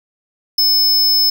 square tone, 5220 Hz, E8, 18 cents flat, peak -11 dBFS, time 0.58-1.3 s, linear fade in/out 5 ms, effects none

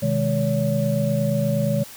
sine tone cluster, 128.1 / 156.5 / 207.5 / 565 Hz, C3 / D#3 / G#3 / C#5, -36 / +10 / -1 / +33 cents, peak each -24 dBFS, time 0.02-1.84 s, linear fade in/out 10 ms, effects white hiss -41 dBFS RMS until 1.96 s

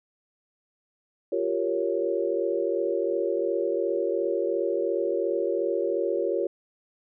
sine chord, G half-diminished seventh, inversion third, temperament equal, 349.2 / 392 / 466.2 / 554.4 Hz, F4 / G4 / Bb4 / Db5, 0 / 0 / 0 / 0 cents, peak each -29 dBFS, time 1.32-6.47 s, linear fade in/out 5 ms, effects none

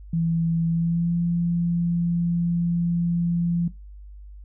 sine tone with pitch glide, 165.9 to 171.45 Hz, E3 to F3, +11 to -32 cents, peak -20 dBFS, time 0.13-3.68 s, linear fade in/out 5 ms, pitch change +57 cents, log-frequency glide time 0.67-1.16 s, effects noise-tail reverb RT60 0.2 s tail -17 dB re dry + added 50 Hz sine -39 dBFS peak until 4.44 s

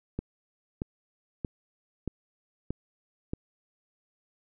click train, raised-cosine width 3 ms, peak -18 dBFS, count 6, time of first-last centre 0.19-3.335 s, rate 1.59 Hz, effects none

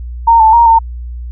sine tone with pitch steps, 922 / 881 / 936 / 908 Hz, A#5 / A5 / A#5 / A#5, -19 / +2 / +7 / -46 cents, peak -3 dBFS, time 0.27-0.79 s, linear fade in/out 10 ms, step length 130 ms, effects added 60 Hz sine -21 dBFS peak until 1.31 s

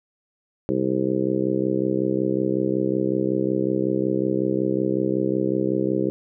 harmonic tone, 65.41 Hz, C2, in tune, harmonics 2 / 3 / 4 / 5 / 6 / 7 / 8, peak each -31 / -27 / -33 / -24 / -25 / -30 / -30 dBFS, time 0.69-6.1 s, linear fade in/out 0 ms, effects none

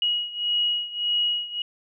sine beating tone pair, 2900 / 2901.7 Hz, F#7 / F#7, -35 / -34 cents, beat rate 1.7 Hz, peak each -24 / -27 dBFS, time 0.02-1.62 s, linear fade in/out 2 ms, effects none

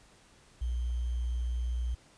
sine tone with sample-and-hold, 60.3 Hz, B1, 41 cents flat, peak -29 dBFS, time 0.61-1.95 s, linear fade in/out 10 ms, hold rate 3150 Hz, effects pink hiss -60 dBFS RMS until 2.17 s + resampled to 22050 Hz

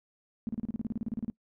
sine tone bursts, 225.4 Hz, A3, 42 cents sharp, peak -29 dBFS, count 16, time 0.47-1.3 s, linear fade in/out 0 ms, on 20 ms, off 34 ms, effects noise-tail reverb RT60 0.1 s tail -23 dB re dry

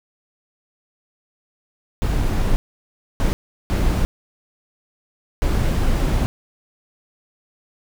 brown noise bursts at uneven times, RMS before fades -18 dBFS, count 4, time 2.02-2.56 / 3.2-3.33 / 3.7-4.05 / 5.42-6.26 s, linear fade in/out 0 ms, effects none

